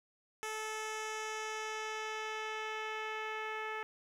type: tone with low-pass filter sweep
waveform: 10% pulse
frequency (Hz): 435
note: A4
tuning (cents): -20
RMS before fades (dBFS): -40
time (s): 0.43-3.83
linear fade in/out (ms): 0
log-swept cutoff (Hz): 10000 to 2200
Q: 1.1
effects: 11-bit